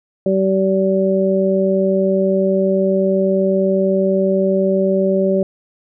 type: harmonic tone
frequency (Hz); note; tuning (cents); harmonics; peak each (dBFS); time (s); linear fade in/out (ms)
191.9; G3; -37; 1 / 2 / 3; -17 / -17 / -17; 0.26-5.43; 2
effects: none